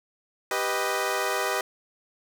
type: chord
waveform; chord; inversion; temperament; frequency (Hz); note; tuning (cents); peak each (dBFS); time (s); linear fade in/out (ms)
15% pulse; G augmented; none; equal; 392 / 493.9 / 622.3; G4 / B4 / D#5; 0 / 0 / 0; -23; 0.51-1.61; 2
effects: none